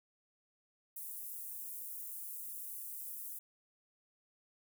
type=high-pass noise; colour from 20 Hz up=pink; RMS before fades=-45 dBFS; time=0.96-3.39 s; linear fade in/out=5 ms; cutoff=11000 Hz; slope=24 dB/octave; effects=none